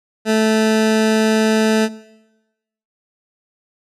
20% pulse tone, 218.9 Hz, A3, 9 cents flat, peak -8 dBFS, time 0.25-1.89 s, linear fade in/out 50 ms, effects noise-tail reverb RT60 1.0 s tail -20 dB re dry + low-pass 9000 Hz 12 dB/octave

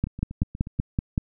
two click trains, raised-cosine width 5 ms, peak -23 / -10 dBFS, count 7 / 7, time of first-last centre 0.07-0.791 / 0.04-1.179 s, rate 8.32 / 5.27 Hz, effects none

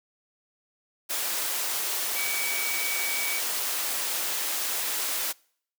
sine tone in noise, 2274 Hz, C#7, 44 cents sharp, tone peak -31 dBFS, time 2.15-3.4 s, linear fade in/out 20 ms, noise white, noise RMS -29 dBFS, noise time 1.09-5.33 s, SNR -5 dB, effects noise-tail reverb RT60 0.6 s tail -26 dB re dry + high-pass 400 Hz 12 dB/octave

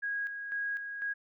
sine tone with tremolo, 1645 Hz, G#6, 17 cents flat, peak -31 dBFS, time 0.02-1.14 s, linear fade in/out 20 ms, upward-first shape square, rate 2 Hz, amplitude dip 50%, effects none

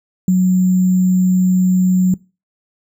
sine tone with sample-and-hold, 183.8 Hz, F#3, 11 cents flat, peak -9 dBFS, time 0.28-2.14 s, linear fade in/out 2 ms, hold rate 7350 Hz, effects noise-tail reverb RT60 0.3 s tail -23 dB re dry

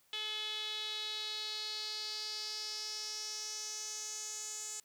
sawtooth tone with band-pass filter sweep, 428.4 Hz, A4, 46 cents flat, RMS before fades -41 dBFS, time 0.13-4.8 s, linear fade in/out 2 ms, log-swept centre 3300 to 7200 Hz, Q 5.3, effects white hiss -70 dBFS RMS until 4.84 s

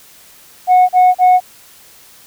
sine tone bursts, 732 Hz, F#5, 19 cents flat, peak -3 dBFS, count 3, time 0.67-1.404 s, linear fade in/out 50 ms, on 220 ms, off 37 ms, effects tanh soft clip ceiling -4 dBFS + white hiss -43 dBFS RMS until 2.26 s

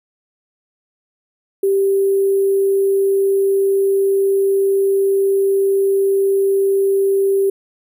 sine tone with sample-and-hold, 392 Hz, G4, in tune, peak -12 dBFS, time 1.63-7.5 s, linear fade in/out 5 ms, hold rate 11025 Hz, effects none

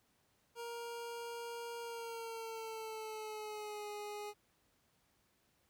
25% pulse tone with pitch glide, 469.4 to 415.8 Hz, A#4 to G#4, +12 to +2 cents, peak -39 dBFS, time 0.55-4.34 s, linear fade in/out 50 ms, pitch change -210 cents, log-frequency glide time 1.8-3.9 s, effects pink hiss -75 dBFS RMS until 5.69 s + high-pass 60 Hz 12 dB/octave

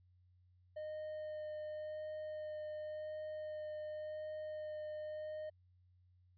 triangle tone with vibrato, 613 Hz, D#5, 26 cents flat, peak -40 dBFS, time 0.76-5.5 s, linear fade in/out 10 ms, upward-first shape sine, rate 0.91 Hz, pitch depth 9 cents each way, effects added 90 Hz sine -66 dBFS peak until 6.37 s + resampled to 11025 Hz

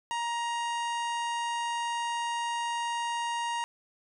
harmonic tone, 941 Hz, A#5, 16 cents sharp, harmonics 1 / 2 / 3 / 4 / 5 / 6 / 7 / 8 / 9 / 10, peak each -30 / -39 / -39 / -48 / -54 / -53 / -46 / -58 / -51 / -52 dBFS, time 0.11-3.64 s, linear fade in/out 0 ms, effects none

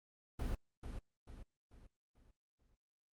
brown noise with echo, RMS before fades -38 dBFS, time 0.39-0.55 s, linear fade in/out 5 ms, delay 440 ms, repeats 5, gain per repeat -7 dB, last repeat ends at 2.75 s, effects Opus 24 kbps

